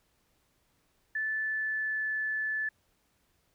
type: tone with pitch glide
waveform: sine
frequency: 1749 to 1738.9 Hz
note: A6 to A6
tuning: -11 to -21 cents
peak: -29 dBFS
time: 1.15-2.69 s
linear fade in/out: 5 ms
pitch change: -10 cents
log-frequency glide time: 1.4-2.06 s
effects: pink hiss -72 dBFS RMS until 3.54 s